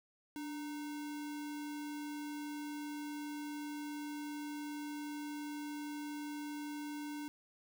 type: tone with sample-and-hold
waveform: sine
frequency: 293.8 Hz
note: D4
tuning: 1 cent sharp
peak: -40 dBFS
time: 0.36-7.28 s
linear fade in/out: 0 ms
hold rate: 1225 Hz
effects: none